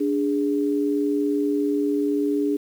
sine tone pair together, 291.2 / 411.8 Hz, D4 / G#4, -15 / -15 cents, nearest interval tritone, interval 600 cents, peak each -21 / -24 dBFS, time 0-2.57 s, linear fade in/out 10 ms, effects 8-bit

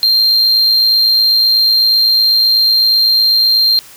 triangle tone with amplitude modulation, 4181 Hz, C8, 2 cents flat, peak -5 dBFS, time 0.03-3.79 s, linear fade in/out 0 ms, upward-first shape sine, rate 108 Hz, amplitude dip 35%, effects white hiss -38 dBFS RMS until 3.96 s

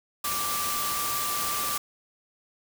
sine tone in noise, 1173 Hz, D6, 2 cents flat, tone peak -31 dBFS, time 0.24-1.78 s, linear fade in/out 5 ms, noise white, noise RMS -30 dBFS, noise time 0.24-1.78 s, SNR -4 dB, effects none

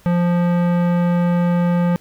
sine tone with tanh clipping, 174.61 Hz, F3, in tune, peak -16 dBFS, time 0.06-1.96 s, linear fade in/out 0 ms, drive 18 dB, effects pink hiss -51 dBFS RMS until 2 s

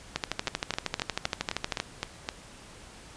two click trains, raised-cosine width 0.2 ms, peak -12 / -10 dBFS, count 8 / 22, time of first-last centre 0.48-2.289 / 0.16-1.801 s, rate 3.87 / 12.8 Hz, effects pink hiss -49 dBFS RMS until 3.16 s + resampled to 22050 Hz

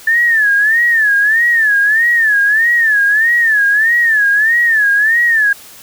sine tone with vibrato, 1760 Hz, A6, in tune, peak -8 dBFS, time 0.07-5.53 s, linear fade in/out 5 ms, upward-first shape sine, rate 1.6 Hz, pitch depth 140 cents each way, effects white hiss -37 dBFS RMS until 5.82 s

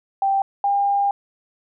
sine tone pair in turn, 784 / 802.8 Hz, G5 / G5, 0 / +41 cents, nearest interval unison, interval 41 cents, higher second, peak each -16 dBFS, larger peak neither, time 0.22-0.42 / 0.64-1.11 s, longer second, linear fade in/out 2 ms, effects none

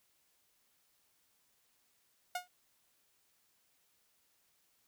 sawtooth tone with exponential decay, 720 Hz, F#5, 47 cents flat, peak -29 dBFS, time 2.35-2.48 s, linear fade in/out 5 ms, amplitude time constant 28 ms, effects white hiss -74 dBFS RMS until 4.87 s

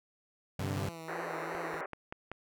sawtooth chord, G suspended fourth, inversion none, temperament equal with one note detuned, 96.59 / 130.81 / 146.83 Hz, G2 / C3 / D3, -25 / 0 / 0 cents, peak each -31 / -35 / -35 dBFS, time 0.59-0.89 s, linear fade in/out 5 ms
10% pulse tone with vibrato, 166 Hz, E3, 12 cents sharp, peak -35 dBFS, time 0.77-1.81 s, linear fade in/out 2 ms, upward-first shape sine, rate 2.8 Hz, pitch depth 46 cents each way
pink band-pass noise, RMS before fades -39 dBFS, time 1.08-1.86 s, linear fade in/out 5 ms, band 330 to 2100 Hz, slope 48 dB/octave
click train, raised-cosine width 0.5 ms, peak -25 dBFS, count 5, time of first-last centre 1.55-2.316 s, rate 5.22 Hz
effects none

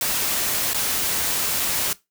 white noise with dropouts, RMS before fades -23 dBFS, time 0.01-1.93 s, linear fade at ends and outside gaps 1 ms, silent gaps 0.733-0.745 s, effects noise-tail reverb RT60 0.2 s tail -19 dB re dry

